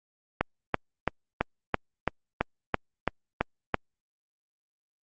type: click train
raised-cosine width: 0.5 ms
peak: -8 dBFS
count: 11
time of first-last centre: 0.41-3.743 s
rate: 3 Hz
effects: Opus 48 kbps